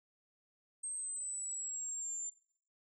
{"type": "exponential sweep", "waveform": "sine", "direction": "down", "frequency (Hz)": [8400, 7190], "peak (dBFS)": -37, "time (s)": [0.83, 2.3], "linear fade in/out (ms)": 10, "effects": ["noise-tail reverb RT60 0.6 s tail -23 dB re dry", "tanh soft clip ceiling -34 dBFS"]}